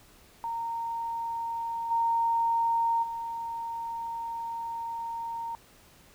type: tone with level steps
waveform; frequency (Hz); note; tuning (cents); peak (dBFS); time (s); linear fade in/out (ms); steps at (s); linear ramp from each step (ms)
sine; 923; A#5; -17; -30 / -23 / -32; 0.44-5.55; 0; 1.9 / 3.02; 20
effects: pink hiss -57 dBFS RMS until 6.14 s